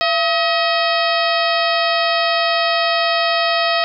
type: harmonic tone with a mistuned harmonic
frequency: 636 Hz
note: D#5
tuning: 38 cents sharp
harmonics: 1 / 2 / 3 / 4 / 5 / 6 / 7 / 8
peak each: -18 / -21 / -23 / -24 / -25 / -26 / -26 / -27 dBFS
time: 0.01-3.84 s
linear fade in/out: 0 ms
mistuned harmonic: 1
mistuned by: +110 cents
effects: none